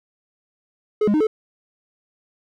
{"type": "tone with pitch steps", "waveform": "triangle", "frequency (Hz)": [424.7, 206, 307.2, 435], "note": ["G#4", "G#3", "D#4", "A4"], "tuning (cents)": [39, -14, -22, -20], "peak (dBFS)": -13, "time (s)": [1.01, 1.27], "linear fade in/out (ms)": 5, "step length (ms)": 65, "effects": []}